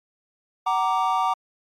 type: chord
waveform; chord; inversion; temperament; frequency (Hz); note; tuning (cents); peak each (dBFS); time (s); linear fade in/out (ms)
triangle; Gb augmented; none; equal with one note detuned; 752.5 / 932.3 / 1174.7; Gb5 / Bb5 / D6; +29 / 0 / 0; -22; 0.66-1.34; 10
effects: MP3 96 kbps